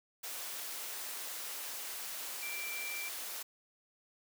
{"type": "tone in noise", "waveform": "sine", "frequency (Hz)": 2349, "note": "D7", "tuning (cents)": 0, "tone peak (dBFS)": -40, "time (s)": [2.42, 3.09], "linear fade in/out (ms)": 10, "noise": "white", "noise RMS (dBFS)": -42, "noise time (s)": [0.23, 3.43], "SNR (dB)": -1, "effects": ["high-pass 400 Hz 12 dB/octave"]}